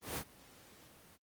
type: noise with ADSR envelope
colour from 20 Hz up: pink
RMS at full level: -36 dBFS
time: 0.01-1.18 s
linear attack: 160 ms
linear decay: 67 ms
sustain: -23 dB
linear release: 38 ms
effects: high-pass 80 Hz 12 dB/octave + Opus 24 kbps